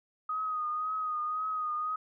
sine tone with vibrato, 1248 Hz, D#6, 5 cents sharp, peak -30 dBFS, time 0.29-1.96 s, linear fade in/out 5 ms, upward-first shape triangle, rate 1.9 Hz, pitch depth 44 cents each way, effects none

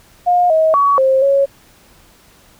sine tone with pitch steps, 712 / 636 / 1128 / 530 / 553 Hz, F5 / D#5 / C#6 / C5 / C#5, +33 / +38 / +30 / +22 / -4 cents, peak -9 dBFS, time 0.26-1.46 s, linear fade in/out 20 ms, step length 240 ms, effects pink hiss -48 dBFS RMS until 2.59 s

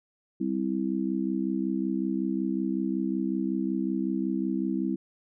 sine chord, C major, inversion second, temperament just, 196.22 / 261.6 / 327 Hz, G3 / C4 / E4, +2 / 0 / -14 cents, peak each -30 dBFS, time 0.4-4.96 s, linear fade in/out 10 ms, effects none

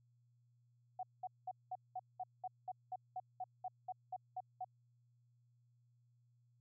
sine tone bursts, 740 Hz, F#5, in tune, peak -40 dBFS, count 16, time 0.99-4.646 s, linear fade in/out 5 ms, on 41 ms, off 200 ms, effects added 120 Hz sine -70 dBFS peak until 6.6 s

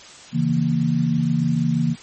sine chord, A# diminished, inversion first, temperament equal, 138.59 / 164.81 / 233.1 Hz, C#3 / E3 / A#3, 0 / 0 / 0 cents, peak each -23 / -20 / -21 dBFS, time 0.32-1.96 s, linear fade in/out 50 ms, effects white hiss -42 dBFS RMS until 2.02 s + MP3 32 kbps

